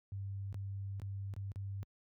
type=tone with dropouts; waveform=sine; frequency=98.4 Hz; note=G2; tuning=7 cents sharp; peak=-38 dBFS; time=0.12-1.83 s; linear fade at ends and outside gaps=0 ms; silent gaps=0.527-0.544 / 0.998-1.018 / 1.338-1.364 / 1.518-1.559 s; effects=high-pass 60 Hz 12 dB/octave